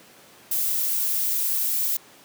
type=noise; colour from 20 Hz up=violet; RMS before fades=-24 dBFS; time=0.51-1.97 s; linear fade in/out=5 ms; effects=pink hiss -50 dBFS RMS until 2.24 s + high-pass 200 Hz 12 dB/octave